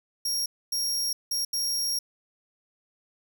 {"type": "tone bursts at uneven times", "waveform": "sawtooth", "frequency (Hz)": 5588, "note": "F8", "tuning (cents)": 0, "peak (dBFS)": -23, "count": 4, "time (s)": [[0.25, 0.46], [0.72, 1.13], [1.31, 1.45], [1.53, 1.99]], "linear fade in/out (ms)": 5, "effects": []}